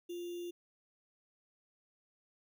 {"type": "tone with sample-and-hold", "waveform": "sine", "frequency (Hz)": 349.2, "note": "F4", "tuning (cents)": 0, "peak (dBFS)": -39, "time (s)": [0.09, 0.51], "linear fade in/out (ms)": 10, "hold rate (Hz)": 3150, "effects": []}